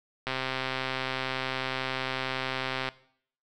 click train, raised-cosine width 0.3 ms, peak -14 dBFS, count 344, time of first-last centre 0.27-2.888 s, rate 131 Hz, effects noise-tail reverb RT60 0.6 s tail -19 dB re dry

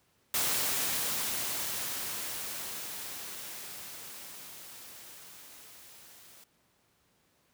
white noise with level ramp, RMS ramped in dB -29 to -55 dBFS, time 0.34-6.44 s, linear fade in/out 2 ms, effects pink hiss -70 dBFS RMS until 7.53 s + high-pass 80 Hz 12 dB/octave

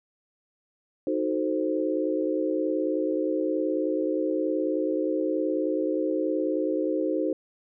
sine chord, D# diminished seventh, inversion none, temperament equal, 311.1 / 370 / 440 / 523.3 Hz, D#4 / F#4 / A4 / C5, 0 / 0 / 0 / 0 cents, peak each -27 / -30 / -32 / -29 dBFS, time 1.07-7.33 s, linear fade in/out 2 ms, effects none

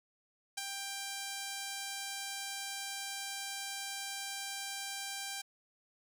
5% pulse tone with ADSR envelope, 790 Hz, G5, 13 cents sharp, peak -22 dBFS, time 0.57-5.42 s, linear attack 10 ms, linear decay 16 ms, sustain -5 dB, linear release 12 ms, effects none

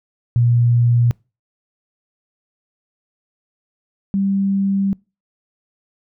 sine tone pair in turn, 119.5 / 196.18 Hz, A#2 / G3, +43 / +2 cents, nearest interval major sixth, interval 859 cents, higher second, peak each -11 / -15 dBFS, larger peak first, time 0.36-1.11 / 4.14-4.93 s, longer second, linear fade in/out 0 ms, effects noise-tail reverb RT60 0.3 s tail -26 dB re dry

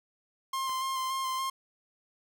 45% pulse tone with vibrato, 1054 Hz, C6, 12 cents sharp, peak -30 dBFS, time 0.53-1.5 s, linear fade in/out 5 ms, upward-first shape square, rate 3.5 Hz, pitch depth 16 cents each way
click, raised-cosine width 0.5 ms, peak -33 dBFS, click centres 0.695 s
effects none

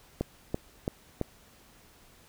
click train, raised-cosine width 2 ms, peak -15 dBFS, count 4, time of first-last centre 0.21-1.213 s, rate 2.99 Hz, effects pink hiss -58 dBFS RMS until 2.28 s

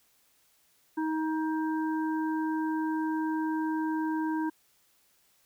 harmonic tone, 315.4 Hz, D#4, 24 cents sharp, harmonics 1 / 3 / 5, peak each -28 / -35 / -41 dBFS, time 0.97-4.5 s, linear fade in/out 10 ms, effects white hiss -67 dBFS RMS until 5.45 s

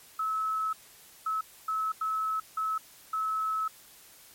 sine tone bursts at uneven times, 1296 Hz, E6, 30 cents flat, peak -27 dBFS, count 6, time 0.19-0.73 / 1.26-1.41 / 1.68-1.92 / 2.01-2.4 / 2.57-2.78 / 3.13-3.68 s, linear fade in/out 5 ms, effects white hiss -54 dBFS RMS until 4.34 s + MP3 64 kbps

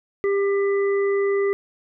harmonic tone, 398 Hz, G4, 26 cents sharp, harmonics 1 / 3 / 5, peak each -18 / -33 / -32 dBFS, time 0.24-1.53 s, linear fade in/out 0 ms, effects none

